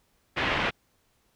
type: low-pass noise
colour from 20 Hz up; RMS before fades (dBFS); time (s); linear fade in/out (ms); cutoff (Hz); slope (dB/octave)
white; -27; 0.36-0.71; 20; 2800; 24
effects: pink hiss -69 dBFS RMS until 1.35 s